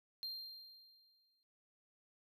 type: tone with exponential decay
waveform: triangle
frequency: 4186 Hz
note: C8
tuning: in tune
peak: -38 dBFS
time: 0.23-1.43 s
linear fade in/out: 0 ms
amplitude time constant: 260 ms
effects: noise-tail reverb RT60 0.1 s tail -17 dB re dry